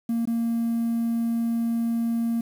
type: tone with dropouts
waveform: triangle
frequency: 231.4 Hz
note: A#3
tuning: 13 cents flat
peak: -19 dBFS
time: 0.09-2.41 s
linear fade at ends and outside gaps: 5 ms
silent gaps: 0.255-0.273 s
effects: tanh soft clip ceiling -17 dBFS + 8-bit